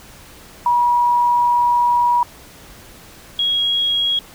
sine tone pair in turn, 964 / 3301 Hz, B5 / G#7, -42 / -11 cents, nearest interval octave + major sixth, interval 2131 cents, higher second, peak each -12 / -15 dBFS, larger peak first, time 0.66-2.23 / 3.39-4.19 s, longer first, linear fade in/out 2 ms, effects pink hiss -42 dBFS RMS until 4.34 s

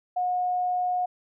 sine tone, 724 Hz, F#5, 38 cents flat, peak -23 dBFS, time 0.16-1.06 s, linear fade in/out 10 ms, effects none

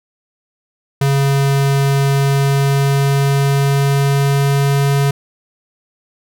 square tone with pitch glide, 138.59 to 139.88 Hz, C#3 to C#3, 0 to +16 cents, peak -12 dBFS, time 1.01-5.11 s, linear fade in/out 5 ms, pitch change +16 cents, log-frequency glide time 2.09-4.93 s, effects none

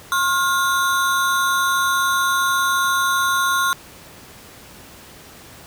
square ring-modulated tone, 1244.5 Hz, D#6, in tune, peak -14 dBFS, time 0.12-3.73 s, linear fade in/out 0 ms, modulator 170 Hz, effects pink hiss -42 dBFS RMS until 5.66 s + high-pass 60 Hz 12 dB/octave

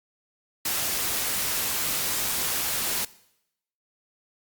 white noise, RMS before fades -27 dBFS, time 0.65-3.05 s, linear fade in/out 5 ms, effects noise-tail reverb RT60 0.8 s tail -20 dB re dry + Opus 48 kbps

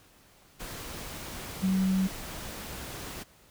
sine tone in noise, 189.2 Hz, F#3, 39 cents sharp, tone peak -23 dBFS, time 1.62-2.08 s, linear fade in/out 20 ms, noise pink, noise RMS -40 dBFS, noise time 0.59-3.24 s, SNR +14 dB, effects pink hiss -59 dBFS RMS until 3.5 s

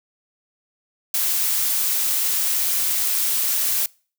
blue noise, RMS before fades -21 dBFS, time 1.14-3.86 s, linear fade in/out 2 ms, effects noise-tail reverb RT60 0.4 s tail -25 dB re dry

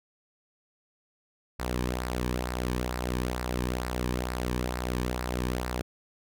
sawtooth tone with flanger, 61.74 Hz, B1, in tune, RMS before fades -31 dBFS, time 1.59-5.82 s, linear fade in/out 10 ms, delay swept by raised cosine 0.3 to 1.5 ms, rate 2.2 Hz, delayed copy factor -0.55, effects none

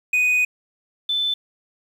triangle / sine tone pair in turn, 2489 / 3520 Hz, D#7 / A7, 0 / 0 cents, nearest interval tritone, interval 600 cents, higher second, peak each -14 / -19 dBFS, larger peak first, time 0.13-0.45 / 1.09-1.34 s, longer first, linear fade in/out 5 ms, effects 8-bit

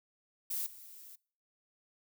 violet noise with level steps, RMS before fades -36 / -52 dBFS, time 0.5-1.16 s, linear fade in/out 10 ms, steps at 0.66 s, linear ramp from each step 5 ms, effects noise-tail reverb RT60 0.5 s tail -25 dB re dry

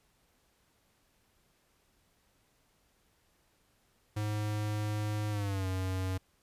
square tone with pitch glide, 105.7 to 93.63 Hz, G#2 to F#2, +31 to +21 cents, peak -32 dBFS, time 4.16-6.18 s, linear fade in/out 10 ms, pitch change -210 cents, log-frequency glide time 5.3-5.67 s, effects pink hiss -71 dBFS RMS until 6.42 s + resampled to 32000 Hz

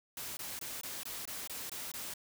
white noise bursts, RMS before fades -42 dBFS, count 9, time 0.17-2.138 s, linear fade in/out 2 ms, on 200 ms, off 21 ms, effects none

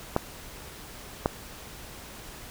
clicks, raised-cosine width 1 ms, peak -8 dBFS, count 2, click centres 0.164 / 1.259 s, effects pink hiss -44 dBFS RMS until 2.5 s

